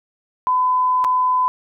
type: tone with dropouts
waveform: sine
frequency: 1009 Hz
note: B5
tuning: 37 cents sharp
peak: -14 dBFS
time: 0.47-1.48 s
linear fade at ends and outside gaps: 0 ms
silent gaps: 1.042-1.047 s
effects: none